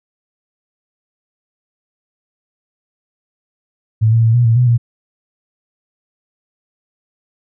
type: tone with pitch steps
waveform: sine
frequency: 110.3 / 114.5 / 113.3 / 121.2 / 114.1 / 124.2 / 118.3 Hz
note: A2 / A#2 / A#2 / B2 / A#2 / B2 / A#2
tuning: +5 / -31 / -49 / -32 / -37 / +10 / +26 cents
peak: -8 dBFS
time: 4.01-4.78 s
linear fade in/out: 20 ms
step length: 110 ms
effects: none